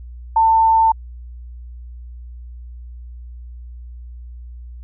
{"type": "tone", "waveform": "sine", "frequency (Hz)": 895, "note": "A5", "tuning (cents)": 29, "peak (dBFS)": -10, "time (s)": [0.36, 0.92], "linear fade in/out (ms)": 5, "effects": ["added 60 Hz sine -32 dBFS peak until 4.83 s"]}